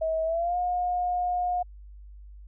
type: tone with pitch glide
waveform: sine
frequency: 642 to 716.5 Hz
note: E5 to F5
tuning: -46 to +44 cents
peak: -24 dBFS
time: 0.01-1.63 s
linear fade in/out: 10 ms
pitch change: +190 cents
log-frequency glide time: 0.24-0.57 s
effects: added 50 Hz sine -43 dBFS peak until 2.47 s